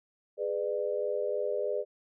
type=chord; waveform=sine; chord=G# diminished; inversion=none; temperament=just; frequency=415.3 / 498.4 / 598 Hz; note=G#4 / B4 / D5; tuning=0 / +16 / +31 cents; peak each=-33 dBFS; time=0.37-1.85 s; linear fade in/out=50 ms; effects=none